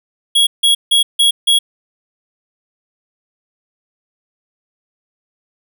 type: tone bursts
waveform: square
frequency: 3322 Hz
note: G#7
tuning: in tune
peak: -9 dBFS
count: 5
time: 0.35-1.59 s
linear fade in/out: 10 ms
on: 120 ms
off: 160 ms
effects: none